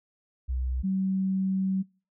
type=tone pair in turn; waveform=sine; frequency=63.6 / 190.58 Hz; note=C2 / G3; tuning=-48 / -49 cents; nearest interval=octave + perfect fifth; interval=1899 cents; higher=second; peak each=-26 / -24 dBFS; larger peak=second; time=0.48-0.83 / 0.83-1.83 s; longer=second; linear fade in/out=20 ms; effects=noise-tail reverb RT60 0.4 s tail -26 dB re dry